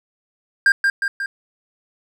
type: tone with echo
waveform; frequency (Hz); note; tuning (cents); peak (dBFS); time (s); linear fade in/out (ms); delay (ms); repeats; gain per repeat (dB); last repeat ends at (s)
triangle; 1598; G6; +33; -8; 0.66-0.72; 2; 180; 3; -4; 1.26
effects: none